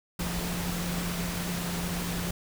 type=tone in noise; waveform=sine; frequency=174.61 Hz; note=F3; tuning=in tune; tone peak=-32 dBFS; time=0.19-2.31 s; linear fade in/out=5 ms; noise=pink; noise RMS=-34 dBFS; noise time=0.19-2.31 s; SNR=-1 dB; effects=none